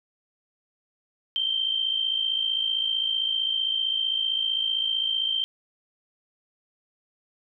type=tone with amplitude modulation; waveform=sine; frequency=3136 Hz; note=G7; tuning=in tune; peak=-20 dBFS; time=1.36-5.44 s; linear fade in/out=0 ms; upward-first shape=sine; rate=55.5 Hz; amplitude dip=65%; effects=none